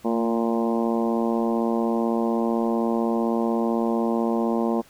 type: harmonic tone with a mistuned harmonic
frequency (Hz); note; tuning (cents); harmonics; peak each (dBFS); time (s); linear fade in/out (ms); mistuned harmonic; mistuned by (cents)
115.8; A#2; -11; 2 / 3 / 4 / 5 / 6 / 7 / 8 / 9; -23 / -27 / -29 / -31 / -33 / -34 / -35 / -36; 0.04-4.82; 20; 2; -18
effects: pink hiss -53 dBFS RMS until 4.89 s